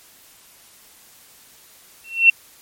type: tone with exponential growth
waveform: sine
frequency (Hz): 2711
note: E7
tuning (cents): +48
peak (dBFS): -4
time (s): 2.04-2.3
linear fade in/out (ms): 5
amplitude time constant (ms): 55
effects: white hiss -49 dBFS RMS until 2.61 s + MP3 64 kbps